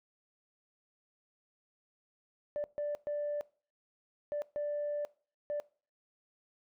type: tone bursts at uneven times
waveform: sine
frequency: 587.3 Hz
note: D5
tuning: in tune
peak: -31 dBFS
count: 6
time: 2.56-2.64 / 2.78-2.95 / 3.07-3.41 / 4.32-4.42 / 4.56-5.05 / 5.5-5.6 s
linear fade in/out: 0 ms
effects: noise-tail reverb RT60 0.4 s tail -22 dB re dry + tanh soft clip ceiling -29 dBFS